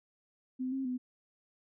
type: tone with pitch steps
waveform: sine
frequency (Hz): 256.6 / 267.2 / 251.5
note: C4 / C4 / B3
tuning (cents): -34 / +36 / +32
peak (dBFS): -32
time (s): 0.59-0.98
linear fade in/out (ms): 20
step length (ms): 130
effects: none